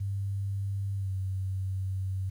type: tone with pitch glide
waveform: sine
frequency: 98.7 to 95.12 Hz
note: G2 to F#2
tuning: +12 to +48 cents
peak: -29 dBFS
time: 0-2.3 s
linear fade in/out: 10 ms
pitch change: -64 cents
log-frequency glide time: 0.96-1.12 s
effects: 10-bit